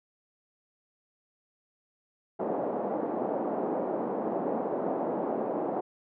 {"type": "band-pass noise", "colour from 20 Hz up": "white", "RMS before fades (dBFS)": -31, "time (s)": [2.39, 5.81], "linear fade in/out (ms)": 10, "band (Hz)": [210, 730], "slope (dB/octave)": 24, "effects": []}